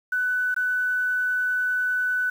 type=tone with dropouts; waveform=sine; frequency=1495 Hz; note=F#6; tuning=17 cents sharp; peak=-21 dBFS; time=0.12-2.3 s; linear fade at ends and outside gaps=5 ms; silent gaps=0.544-0.563 s; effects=8-bit